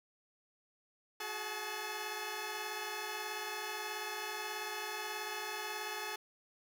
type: tone cluster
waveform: 10% pulse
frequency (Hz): 369.5 / 422.8 / 864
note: F#4 / G#4 / A5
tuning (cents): -2 / +31 / -32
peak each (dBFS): -38 / -34 / -34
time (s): 1.2-6.16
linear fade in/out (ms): 5
effects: none